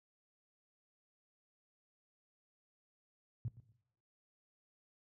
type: tone with echo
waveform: sine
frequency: 116.5 Hz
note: A#2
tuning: 1 cent flat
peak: -35 dBFS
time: 3.45-3.48 s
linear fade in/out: 0 ms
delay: 120 ms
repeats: 2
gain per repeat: -14 dB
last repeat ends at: 3.72 s
effects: noise-tail reverb RT60 0.8 s tail -19 dB re dry + high-pass 60 Hz 12 dB/octave